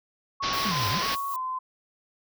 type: tone with vibrato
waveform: sine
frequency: 1069 Hz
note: C6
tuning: 37 cents sharp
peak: -28 dBFS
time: 0.4-1.59 s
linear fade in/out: 10 ms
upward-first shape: square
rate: 1.6 Hz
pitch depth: 65 cents each way
type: low-pass noise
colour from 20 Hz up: white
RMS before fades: -30 dBFS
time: 0.42-1.16 s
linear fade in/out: 20 ms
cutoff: 5800 Hz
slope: 96 dB/octave
type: noise with tremolo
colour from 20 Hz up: violet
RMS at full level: -37 dBFS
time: 0.53-1.36 s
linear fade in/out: 0 ms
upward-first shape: sine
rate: 3.8 Hz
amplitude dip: 50%
type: exponential two-way sweep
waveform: sine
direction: down then up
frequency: 225.5 to 91.9 to 225.5 Hz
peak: -29 dBFS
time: 0.65-0.99 s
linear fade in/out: 5 ms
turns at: 0.89 s
effects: none